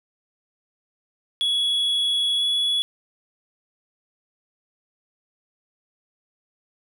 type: tone with pitch glide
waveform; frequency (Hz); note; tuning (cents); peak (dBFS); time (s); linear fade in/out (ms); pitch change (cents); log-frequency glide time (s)
triangle; 3367 to 3387; G#7 to G#7; +23 to +33; -18; 1.41-2.82; 0; +10; 2.38-2.43
effects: none